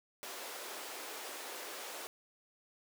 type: high-pass noise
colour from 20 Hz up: pink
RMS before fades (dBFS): -45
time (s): 0.23-2.07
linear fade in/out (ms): 0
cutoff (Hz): 370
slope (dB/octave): 24
effects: none